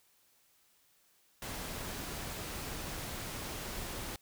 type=noise; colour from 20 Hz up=pink; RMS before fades=-41 dBFS; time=1.42-4.16 s; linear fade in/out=2 ms; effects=white hiss -69 dBFS RMS until 4.21 s